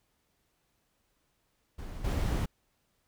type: noise with level steps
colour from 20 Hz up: brown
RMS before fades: -41 / -29 dBFS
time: 1.78-2.46 s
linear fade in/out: 10 ms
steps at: 2.04 s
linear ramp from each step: 10 ms
effects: pink hiss -75 dBFS RMS until 3.07 s